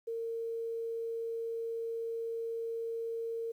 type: tone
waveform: sine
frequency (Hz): 458.1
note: A#4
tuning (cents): -30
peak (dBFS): -34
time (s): 0.07-3.52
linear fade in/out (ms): 10
effects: 11-bit